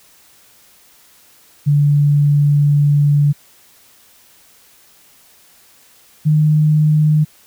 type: tone pair in turn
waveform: sine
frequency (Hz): 145.2 / 152.74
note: D3 / D#3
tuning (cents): -19 / -32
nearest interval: minor second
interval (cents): 87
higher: second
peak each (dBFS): -9 / -9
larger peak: neither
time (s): 1.66-3.33 / 6.25-7.25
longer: first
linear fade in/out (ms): 20
effects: white hiss -49 dBFS RMS until 7.46 s